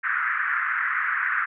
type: band-pass noise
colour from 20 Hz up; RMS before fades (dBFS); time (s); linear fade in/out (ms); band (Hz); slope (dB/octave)
pink; -25; 0.03-1.46; 20; 1300 to 1900; 48
effects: none